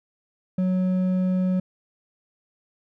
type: tone with hard clipping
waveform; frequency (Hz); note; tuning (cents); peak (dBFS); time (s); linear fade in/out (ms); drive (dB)
sine; 184.5; F#3; -5; -21; 0.58-1.6; 5; 5
effects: none